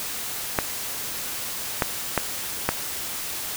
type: clicks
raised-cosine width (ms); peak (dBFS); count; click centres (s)
0.5; -4; 4; 0.588 / 1.822 / 2.177 / 2.69
effects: white hiss -31 dBFS RMS until 3.56 s